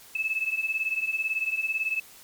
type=beating tone pair; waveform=sine; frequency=2597 / 2615 Hz; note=E7 / E7; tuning=-26 / -15 cents; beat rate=18 Hz; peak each=-30 / -27 dBFS; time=0.15-2 s; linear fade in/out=5 ms; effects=white hiss -50 dBFS RMS until 2.23 s + MP3 96 kbps